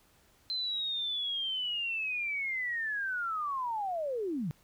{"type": "linear sweep", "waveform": "sine", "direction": "down", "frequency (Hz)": [4101, 135.5], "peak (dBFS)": -31, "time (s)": [0.5, 4.51], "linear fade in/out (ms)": 0, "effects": ["pink hiss -65 dBFS RMS until 4.63 s"]}